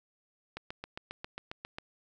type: click train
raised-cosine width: 0.3 ms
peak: -23 dBFS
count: 10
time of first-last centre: 0.57-1.785 s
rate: 7.41 Hz
effects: none